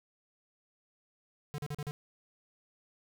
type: tone bursts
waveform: square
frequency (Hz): 146.9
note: D3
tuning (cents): +1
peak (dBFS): -36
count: 5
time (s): 1.54-1.91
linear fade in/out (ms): 0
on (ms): 42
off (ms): 40
effects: 11-bit